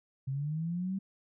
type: linear sweep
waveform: sine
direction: up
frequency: 130.81 to 196 Hz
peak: -31 dBFS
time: 0.27-0.99 s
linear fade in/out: 10 ms
effects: none